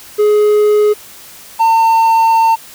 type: tone pair in turn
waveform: triangle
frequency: 420 / 903.9 Hz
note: G#4 / A5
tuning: +19 / +46 cents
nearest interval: octave + minor second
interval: 1327 cents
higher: second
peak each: -5 dBFS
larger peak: neither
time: 0.18-0.94 / 1.59-2.56 s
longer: second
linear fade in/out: 20 ms
effects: white hiss -36 dBFS RMS until 2.74 s